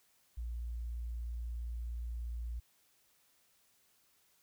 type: tone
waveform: sine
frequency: 58.5 Hz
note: A#1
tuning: 7 cents sharp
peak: -37 dBFS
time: 0.37-2.6 s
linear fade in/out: 10 ms
effects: white hiss -71 dBFS RMS until 4.42 s